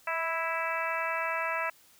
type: harmonic tone with a mistuned harmonic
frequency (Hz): 329.6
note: E4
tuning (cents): 0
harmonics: 2 / 3 / 4 / 5 / 6 / 7 / 8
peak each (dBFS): -36 / -35 / -35 / -37 / -37 / -39 / -38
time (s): 0.07-1.7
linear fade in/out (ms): 5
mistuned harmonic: 2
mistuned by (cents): -22
effects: white hiss -60 dBFS RMS until 1.99 s